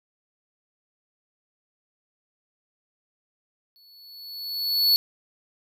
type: tone with exponential growth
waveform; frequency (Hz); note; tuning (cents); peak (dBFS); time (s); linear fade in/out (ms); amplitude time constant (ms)
square; 4419; C#8; -6; -15; 3.76-4.96; 0; 260
effects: none